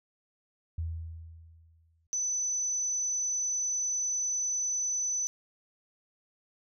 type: tone with exponential decay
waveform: sine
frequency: 81.9 Hz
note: E2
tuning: 11 cents flat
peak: -29 dBFS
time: 0.78-2.07 s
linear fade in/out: 5 ms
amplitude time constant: 280 ms
type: tone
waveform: sine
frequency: 6010 Hz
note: F#8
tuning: 26 cents sharp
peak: -28 dBFS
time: 2.13-5.27 s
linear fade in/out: 0 ms
effects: none